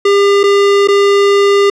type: tone with dropouts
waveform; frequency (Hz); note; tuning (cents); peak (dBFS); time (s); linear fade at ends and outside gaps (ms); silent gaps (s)
square; 401.4; G4; +41; -7; 0.05-1.7; 5; 0.433-0.437 / 0.875-0.884
effects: low-pass 5000 Hz 12 dB/octave